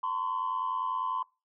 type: tone cluster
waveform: sine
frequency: 909 / 1024 / 1114 Hz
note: A#5 / C6 / C#6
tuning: -44 / -38 / +8 cents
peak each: -36 / -29 / -36 dBFS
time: 0.03-1.23 s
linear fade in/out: 5 ms
effects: noise-tail reverb RT60 0.3 s tail -26 dB re dry + tanh soft clip ceiling -23 dBFS